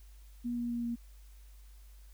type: tone with pitch steps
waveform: sine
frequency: 240.3 / 238.6 / 237 / 235.4 Hz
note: B3 / A#3 / A#3 / A#3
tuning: -47 / +41 / +29 / +17 cents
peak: -32 dBFS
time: 0.44-0.96 s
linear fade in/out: 20 ms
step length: 130 ms
effects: added 50 Hz sine -51 dBFS peak until 2.13 s + white hiss -66 dBFS RMS until 2.13 s